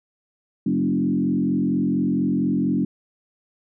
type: tone with frequency modulation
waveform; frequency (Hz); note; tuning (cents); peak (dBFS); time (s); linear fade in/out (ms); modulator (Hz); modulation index
sine; 239.2; A#3; +45; -18; 0.66-2.85; 5; 44.3; 1.6
effects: none